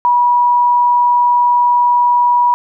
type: tone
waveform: sine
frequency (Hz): 970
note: B5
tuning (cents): -31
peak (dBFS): -8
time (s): 0.05-2.54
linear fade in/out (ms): 0
effects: none